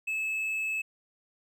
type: tone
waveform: triangle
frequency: 2601 Hz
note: E7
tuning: 24 cents flat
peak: -27 dBFS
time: 0.07-0.82 s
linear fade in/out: 10 ms
effects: none